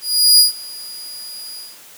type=tone with ADSR envelope; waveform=sawtooth; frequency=4887 Hz; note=D#8; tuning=32 cents flat; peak=-3 dBFS; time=0.01-1.79 s; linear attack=380 ms; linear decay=130 ms; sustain=-24 dB; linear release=210 ms; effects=white hiss -42 dBFS RMS until 1.97 s + high-pass 150 Hz 12 dB/octave